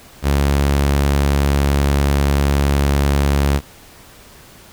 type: tone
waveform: sawtooth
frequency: 70.5 Hz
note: C#2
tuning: 30 cents sharp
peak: -9 dBFS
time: 0.22-3.61 s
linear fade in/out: 50 ms
effects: pink hiss -43 dBFS RMS until 4.72 s